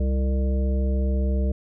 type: harmonic tone with a mistuned harmonic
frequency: 66.4 Hz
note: C2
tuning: 26 cents sharp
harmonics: 1 / 3 / 5 / 7 / 9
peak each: -20 / -29 / -37 / -35 / -36 dBFS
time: 0-1.52 s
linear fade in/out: 5 ms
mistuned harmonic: 7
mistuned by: -52 cents
effects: none